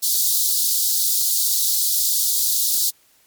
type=high-pass noise; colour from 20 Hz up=white; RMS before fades=-19 dBFS; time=0.02-2.91 s; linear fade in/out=20 ms; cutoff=3800 Hz; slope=48 dB/octave; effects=white hiss -57 dBFS RMS until 3.26 s + MP3 96 kbps